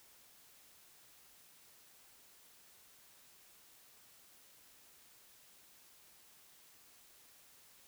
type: silence
effects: white hiss -63 dBFS RMS until 7.87 s